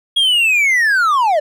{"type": "linear sweep", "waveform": "triangle", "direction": "down", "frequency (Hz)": [3313, 572], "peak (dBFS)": -9, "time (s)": [0.16, 1.4], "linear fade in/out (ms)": 10, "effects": []}